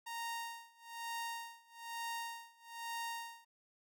sawtooth tone with tremolo, 928 Hz, A#5, 8 cents flat, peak -35 dBFS, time 0.06-3.45 s, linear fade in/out 10 ms, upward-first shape sine, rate 1.1 Hz, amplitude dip 95%, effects none

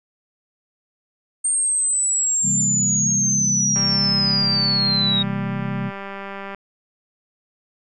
sine linear sweep, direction down, 8710 to 3750 Hz, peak -17 dBFS, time 1.44-5.23 s, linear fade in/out 10 ms
sine chord, C dominant seventh, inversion none, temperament equal, 130.81 / 164.81 / 196 / 233.1 Hz, C3 / E3 / G3 / Bb3, 0 / 0 / 0 / 0 cents, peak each -27 / -30 / -25 / -31 dBFS, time 2.42-5.92 s, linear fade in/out 50 ms
click train, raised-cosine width 0.5 ms, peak -18 dBFS, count 550, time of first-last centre 3.76-6.547 s, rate 197 Hz
effects none

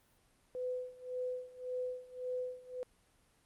sine tone with tremolo, 503 Hz, B4, 32 cents sharp, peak -34 dBFS, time 0.55-2.83 s, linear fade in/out 0 ms, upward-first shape sine, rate 1.8 Hz, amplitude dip 90%, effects pink hiss -70 dBFS RMS until 3.45 s + Opus 32 kbps

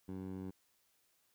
15% pulse tone with band-pass filter, 94.3 Hz, F#2, 33 cents sharp, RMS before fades -44 dBFS, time 0.08-0.51 s, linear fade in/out 10 ms, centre 230 Hz, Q 0.82, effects white hiss -75 dBFS RMS until 1.34 s

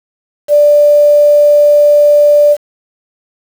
sine tone with quantisation, 587.3 Hz, D5, in tune, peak -3 dBFS, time 0.48-2.57 s, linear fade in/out 50 ms, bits 5, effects none

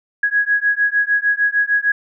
sine beating tone pair, 1659 / 1665.6 Hz, G#6 / G#6, -2 / +5 cents, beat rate 6.6 Hz, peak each -17 dBFS, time 0.23-1.92 s, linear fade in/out 5 ms, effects none

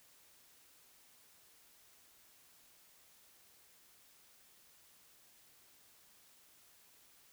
silence, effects white hiss -65 dBFS RMS until 7.32 s

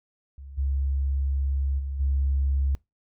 sine tone with level steps, 68.6 Hz, C#2, 17 cents flat, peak -39 / -22 / -28 / -20 dBFS, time 0.38-2.75 s, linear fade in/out 0 ms, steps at 0.57 / 1.78 / 1.99 s, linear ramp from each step 20 ms, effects noise-tail reverb RT60 0.2 s tail -24 dB re dry + tanh soft clip ceiling -16 dBFS

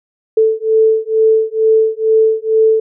sine beating tone pair, 440 / 442.2 Hz, A4 / A4, 0 / +9 cents, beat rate 2.2 Hz, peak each -12 dBFS, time 0.37-2.8 s, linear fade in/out 5 ms, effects none

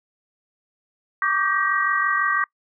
sine tone cluster, 1143 / 1189 / 1568 / 1900 Hz, D6 / D6 / G6 / A#6, -47 / +21 / 0 / +33 cents, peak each -24 dBFS, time 1.22-2.44 s, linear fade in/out 2 ms, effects noise-tail reverb RT60 0.1 s tail -25 dB re dry

